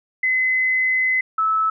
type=tone pair in turn; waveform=sine; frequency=2035 / 1304 Hz; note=C7 / E6; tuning=-49 / -19 cents; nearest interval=minor sixth; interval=770 cents; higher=first; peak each=-16 dBFS; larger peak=neither; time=0.23-1.21 / 1.38-1.7 s; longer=first; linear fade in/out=5 ms; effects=none